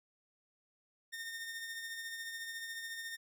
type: tone with tremolo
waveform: sawtooth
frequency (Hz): 1827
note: A#6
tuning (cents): -35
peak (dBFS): -36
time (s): 1.12-3.17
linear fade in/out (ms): 20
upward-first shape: triangle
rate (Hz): 14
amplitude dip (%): 45
effects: none